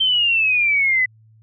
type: exponential sweep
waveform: sine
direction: down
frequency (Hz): 3136 to 1990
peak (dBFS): -14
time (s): 0-1.06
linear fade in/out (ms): 10
effects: added 110 Hz sine -48 dBFS peak until 1.42 s